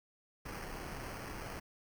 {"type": "noise with sample-and-hold", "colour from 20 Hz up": "pink", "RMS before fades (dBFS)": -44, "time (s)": [0.45, 1.6], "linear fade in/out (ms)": 10, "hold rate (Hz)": 3675, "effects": []}